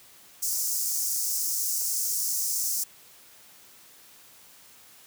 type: high-pass noise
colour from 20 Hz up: pink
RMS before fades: -28 dBFS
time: 0.42-2.84 s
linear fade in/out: 10 ms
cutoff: 5400 Hz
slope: 48 dB/octave
effects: white hiss -53 dBFS RMS until 5.06 s + high-pass 60 Hz 12 dB/octave